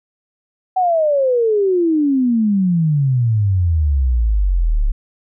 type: exponential sweep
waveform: sine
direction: down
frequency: 761 to 33.74 Hz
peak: -12 dBFS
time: 0.76-4.92 s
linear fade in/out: 10 ms
effects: none

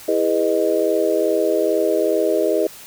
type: chord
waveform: sine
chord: E major seventh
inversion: none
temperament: just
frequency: 329.6 / 412 / 494.4 / 618.1 Hz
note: E4 / G#4 / B4 / D#5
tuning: 0 / -14 / +2 / -12 cents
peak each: -22 / -20 / -22 / -20 dBFS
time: 0.08-2.67 s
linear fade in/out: 5 ms
effects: white hiss -40 dBFS RMS until 2.86 s

